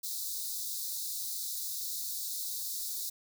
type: high-pass noise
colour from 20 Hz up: white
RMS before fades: -37 dBFS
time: 0.03-3.1 s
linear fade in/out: 10 ms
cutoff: 3700 Hz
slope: 96 dB/octave
effects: none